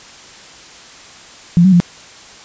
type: tone with pitch steps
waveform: sine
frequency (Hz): 172.7 / 189.1 / 174.6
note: F3 / F#3 / F3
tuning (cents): -19 / +38 / 0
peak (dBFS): -5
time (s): 1.57-1.801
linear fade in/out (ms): 0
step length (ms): 77
effects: white hiss -38 dBFS RMS until 2.44 s + resampled to 16000 Hz

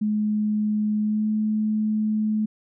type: tone with pitch glide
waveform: sine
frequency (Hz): 211.8 to 214.8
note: G#3 to A3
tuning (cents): +34 to -41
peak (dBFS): -20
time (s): 0.01-2.46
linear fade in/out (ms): 10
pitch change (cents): +25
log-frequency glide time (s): 1.01-1.28
effects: none

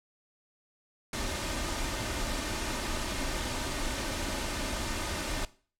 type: noise with comb filter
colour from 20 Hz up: pink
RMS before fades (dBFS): -33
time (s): 1.13-5.45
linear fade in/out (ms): 2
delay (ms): 3.3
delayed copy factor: +0.5
effects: noise-tail reverb RT60 0.4 s tail -18 dB re dry + low-pass 9000 Hz 12 dB/octave

